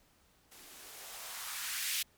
violet noise with band-pass filter sweep, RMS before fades -41 dBFS, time 0.51-2.03 s, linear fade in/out 10 ms, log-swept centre 210 to 2700 Hz, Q 1.5, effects pink hiss -68 dBFS RMS until 2.17 s

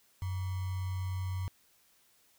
sine tone with sample-and-hold, 93 Hz, F#2, 9 cents sharp, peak -32 dBFS, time 0.22-1.48 s, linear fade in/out 0 ms, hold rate 1050 Hz, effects white hiss -67 dBFS RMS until 2.38 s

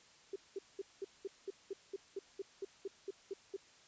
sine tone bursts, 392 Hz, G4, in tune, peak -38 dBFS, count 15, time 0.33-3.565 s, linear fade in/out 5 ms, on 29 ms, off 200 ms, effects white hiss -63 dBFS RMS until 3.87 s + resampled to 16000 Hz

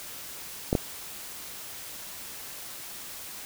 clicks, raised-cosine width 2 ms, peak -9 dBFS, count 2, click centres 0.729 / 0.752 s, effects white hiss -41 dBFS RMS until 3.45 s

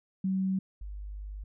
sine tone pair in turn, 190 / 50.32 Hz, F#3 / G1, +46 / +46 cents, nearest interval octave + major seventh, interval 2300 cents, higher first, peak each -26 / -37 dBFS, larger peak first, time 0.24-0.59 / 0.81-1.44 s, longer second, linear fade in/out 5 ms, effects none

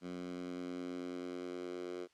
10% pulse tone with high-pass filter sweep, 89.4 Hz, F2, 41 cents sharp, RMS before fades -43 dBFS, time 0.01-2.08 s, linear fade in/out 50 ms, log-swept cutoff 210 to 370 Hz, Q 3.2, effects white hiss -72 dBFS RMS until 2.13 s + low-pass 6000 Hz 12 dB/octave

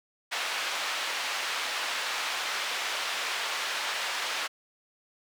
white band-pass noise, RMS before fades -32 dBFS, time 0.31-4.48 s, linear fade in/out 20 ms, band 730 to 3400 Hz, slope 12 dB/octave, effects none

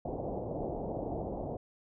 white low-pass noise, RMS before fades -37 dBFS, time 0.05-1.57 s, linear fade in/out 5 ms, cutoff 760 Hz, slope 48 dB/octave, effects none

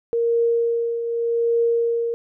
sine tone with tremolo, 466.2 Hz, A#4, in tune, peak -15 dBFS, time 0.13-2.14 s, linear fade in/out 0 ms, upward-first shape triangle, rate 0.84 Hz, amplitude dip 60%, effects none

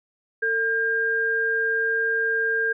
sine tone pair together, 450.2 / 1604.3 Hz, A4 / G6, +40 / +40 cents, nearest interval octave + minor seventh, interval 2200 cents, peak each -27 / -21 dBFS, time 0.42-2.73 s, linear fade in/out 10 ms, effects none

